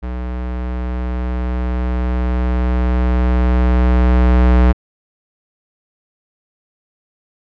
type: tone with level ramp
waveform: square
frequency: 61.74 Hz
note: B1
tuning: in tune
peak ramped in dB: -22 to -8 dBFS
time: 0.02-4.73 s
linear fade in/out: 20 ms
effects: low-pass 2000 Hz 12 dB/octave